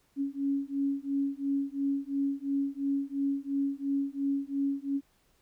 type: beating tone pair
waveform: sine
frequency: 276.5 / 279.4 Hz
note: C#4 / C#4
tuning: -4 / +14 cents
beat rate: 2.9 Hz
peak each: -31 dBFS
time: 0.16-5.01 s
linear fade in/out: 50 ms
effects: pink hiss -69 dBFS RMS until 5.41 s